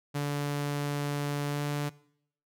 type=tone with pitch glide; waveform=sawtooth; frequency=144.5 to 145.67 Hz; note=D3 to D3; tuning=-28 to -14 cents; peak=-25 dBFS; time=0.14-1.9 s; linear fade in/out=20 ms; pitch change=+14 cents; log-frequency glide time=1.48-1.62 s; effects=noise-tail reverb RT60 0.7 s tail -21 dB re dry